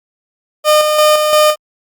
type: tone with tremolo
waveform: 30% pulse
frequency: 608 Hz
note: D#5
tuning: 40 cents flat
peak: -4 dBFS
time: 0.64-1.56 s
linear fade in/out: 50 ms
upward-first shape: square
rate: 2.9 Hz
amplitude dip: 40%
effects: Opus 48 kbps